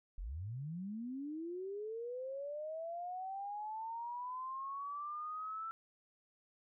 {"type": "linear sweep", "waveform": "sine", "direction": "up", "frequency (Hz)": [36.56, 1334], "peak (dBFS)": -40, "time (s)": [0.18, 5.71], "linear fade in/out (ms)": 0, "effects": []}